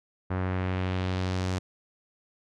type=tone with low-pass filter sweep; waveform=sawtooth; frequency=92.5 Hz; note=F#2; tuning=in tune; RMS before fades=-29 dBFS; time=0.3-1.59 s; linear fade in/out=10 ms; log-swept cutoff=1500 to 7000 Hz; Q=1.3; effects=none